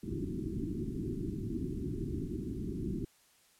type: low-pass noise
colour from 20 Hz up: white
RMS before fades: -37 dBFS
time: 0.03-3.05 s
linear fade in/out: 5 ms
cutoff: 380 Hz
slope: 96 dB/octave
effects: white hiss -66 dBFS RMS until 3.59 s + low-pass 12000 Hz 12 dB/octave